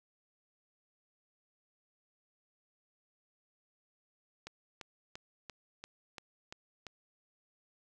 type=click train; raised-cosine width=0.2 ms; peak=-27 dBFS; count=8; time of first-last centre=4.47-6.867 s; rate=2.92 Hz; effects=none